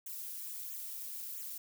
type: noise with flanger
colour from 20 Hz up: violet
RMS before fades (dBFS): -43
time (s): 0.06-1.58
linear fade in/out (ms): 5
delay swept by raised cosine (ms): 0.2 to 4.7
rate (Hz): 1.5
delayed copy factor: -0.9
effects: none